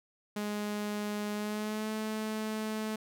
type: tone with pitch glide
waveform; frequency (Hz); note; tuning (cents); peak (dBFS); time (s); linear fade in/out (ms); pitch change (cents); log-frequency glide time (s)
sawtooth; 208.3 to 216.9; G#3 to A3; +5 to -25; -29; 0.36-2.96; 5; +70; 1.33-1.9
effects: none